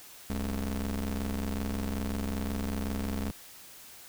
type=ring-modulated tone; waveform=30% pulse; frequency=65.41 Hz; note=C2; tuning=in tune; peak=-25 dBFS; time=0.3-3.31 s; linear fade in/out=0 ms; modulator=142 Hz; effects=white hiss -50 dBFS RMS until 4.08 s